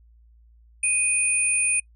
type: tone pair together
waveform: sine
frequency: 2489 / 9257 Hz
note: D#7 / D9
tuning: 0 / -26 cents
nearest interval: octave + major seventh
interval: 2274 cents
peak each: -23 / -22 dBFS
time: 0.83-1.8 s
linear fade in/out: 5 ms
effects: noise-tail reverb RT60 0.1 s tail -25 dB re dry + added 57 Hz sine -51 dBFS peak until 1.95 s